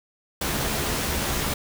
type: noise with comb filter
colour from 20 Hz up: pink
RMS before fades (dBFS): -26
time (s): 0.41-1.54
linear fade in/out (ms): 5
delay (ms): 14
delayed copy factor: +0.5
effects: none